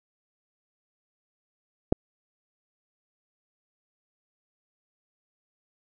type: clicks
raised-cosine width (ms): 2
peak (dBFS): -25 / -6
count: 2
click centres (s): 1.922 / 1.925
effects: none